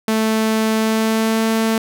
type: tone with pitch glide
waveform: sawtooth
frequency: 220 to 223.1 Hz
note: A3 to A3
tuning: 0 to +24 cents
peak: -11 dBFS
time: 0.08-1.78 s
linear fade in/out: 2 ms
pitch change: +24 cents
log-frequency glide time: 0.76-1.45 s
effects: none